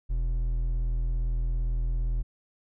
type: tone with hard clipping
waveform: triangle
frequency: 41.2 Hz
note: E1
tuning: in tune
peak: -26 dBFS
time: 0.09-2.23 s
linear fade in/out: 20 ms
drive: 9 dB
effects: none